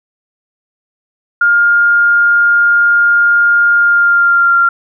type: tone with pitch glide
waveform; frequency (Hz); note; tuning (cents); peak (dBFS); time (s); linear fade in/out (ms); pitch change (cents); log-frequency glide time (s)
sine; 1411 to 1386; F6 to F6; +17 to -14; -6; 1.41-4.69; 5; -31; 3.75-4.56
effects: none